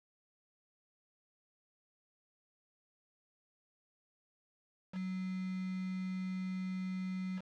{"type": "tone with quantisation", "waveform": "sine", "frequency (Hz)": 186.4, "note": "F#3", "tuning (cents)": 13, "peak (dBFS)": -36, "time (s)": [4.92, 7.42], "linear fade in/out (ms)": 50, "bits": 8, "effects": ["low-pass 4000 Hz 12 dB/octave"]}